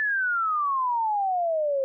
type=exponential sweep; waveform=sine; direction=down; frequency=1760 to 528 Hz; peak=-22 dBFS; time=0-1.84 s; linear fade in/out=0 ms; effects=none